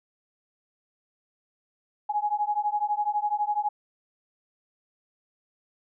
sine beating tone pair, 829 / 841 Hz, G#5 / G#5, -3 / +22 cents, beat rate 12 Hz, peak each -27 dBFS, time 2.09-3.69 s, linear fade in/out 10 ms, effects none

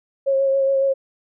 sine tone with vibrato, 543 Hz, C#5, 36 cents flat, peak -15 dBFS, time 0.26-0.94 s, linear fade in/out 20 ms, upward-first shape sine, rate 7.2 Hz, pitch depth 19 cents each way, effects none

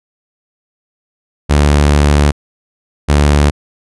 sawtooth tone pair in turn, 73 / 73 Hz, D2 / D2, -10 / -10 cents, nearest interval unison, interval 0 cents, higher neither, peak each -3 dBFS, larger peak neither, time 1.49-2.32 / 3.08-3.51 s, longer first, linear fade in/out 20 ms, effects resampled to 24000 Hz

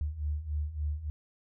sine beating tone pair, 72.6 / 76.1 Hz, D2 / D#2, -19 / -38 cents, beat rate 3.5 Hz, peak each -36 / -32 dBFS, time 0.01-1.1 s, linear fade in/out 0 ms, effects none

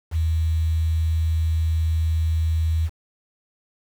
sine tone with quantisation, 80.6 Hz, E2, 38 cents flat, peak -18 dBFS, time 0.11-2.9 s, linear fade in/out 50 ms, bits 7, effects none

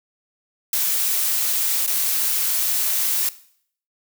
blue noise with dropouts, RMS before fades -21 dBFS, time 0.73-3.29 s, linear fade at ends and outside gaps 2 ms, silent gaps 1.864-1.876 s, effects noise-tail reverb RT60 0.6 s tail -17 dB re dry

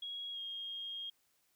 sine tone with pitch glide, 3310 to 3244 Hz, G#7 to G#7, -6 to -41 cents, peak -40 dBFS, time 0.02-1.1 s, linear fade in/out 5 ms, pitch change -35 cents, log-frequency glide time 0.32-0.39 s, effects white hiss -75 dBFS RMS until 1.55 s

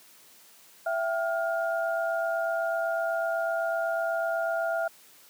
sine tone cluster, 665 / 773 / 1415 Hz, E5 / G5 / F6, +15 / -24 / +22 cents, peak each -27 / -35 / -32 dBFS, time 0.86-4.88 s, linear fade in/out 5 ms, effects white hiss -55 dBFS RMS until 5.29 s + high-pass 150 Hz 12 dB/octave

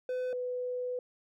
triangle / sine tone pair in turn, 505 / 497.8 Hz, B4 / B4, +39 / +14 cents, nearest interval unison, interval 25 cents, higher first, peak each -29 / -32 dBFS, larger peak first, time 0.09-0.33 / 0.33-0.99 s, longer second, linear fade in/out 2 ms, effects none

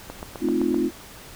click train, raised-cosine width 1 ms, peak -19 dBFS, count 6, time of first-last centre 0.1-0.744 s, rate 7.76 Hz
sine chord, F dominant seventh, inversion first, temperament equal, 220 / 261.6 / 311.1 / 349.2 Hz, A3 / C4 / Eb4 / F4, 0 / 0 / 0 / 0 cents, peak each -28 / -25 / -25 / -24 dBFS, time 0.4-0.91 s, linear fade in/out 50 ms
effects pink hiss -43 dBFS RMS until 1.35 s

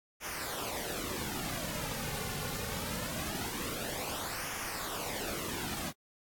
pink noise with flanger, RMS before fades -38 dBFS, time 0.2-5.93 s, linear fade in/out 50 ms, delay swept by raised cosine 0.24 to 3.14 ms, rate 0.23 Hz, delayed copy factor -0.65, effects AAC 64 kbps

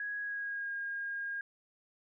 sine tone with pitch glide, 1661.2 to 1622.3 Hz, G#6 to G#6, 0 to -41 cents, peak -35 dBFS, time 0-1.41 s, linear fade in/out 2 ms, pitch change -41 cents, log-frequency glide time 0.2-0.72 s, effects none

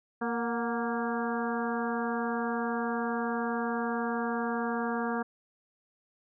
harmonic tone with a mistuned harmonic, 233.1 Hz, A#3, in tune, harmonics 1 / 2 / 3 / 4 / 5 / 6 / 7, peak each -32 / -35 / -37 / -38 / -39 / -40 / -40 dBFS, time 0.21-5.23 s, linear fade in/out 10 ms, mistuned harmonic 3, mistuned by +60 cents, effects none

